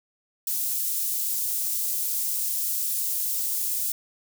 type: high-pass noise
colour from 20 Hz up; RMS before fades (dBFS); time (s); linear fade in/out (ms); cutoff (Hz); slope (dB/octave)
white; -27; 0.47-3.92; 2; 7900; 12
effects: none